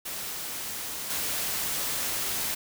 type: noise with level steps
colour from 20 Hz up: white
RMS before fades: -35 / -30 dBFS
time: 0.05-2.55 s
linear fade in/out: 10 ms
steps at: 1.1 s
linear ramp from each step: 5 ms
effects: none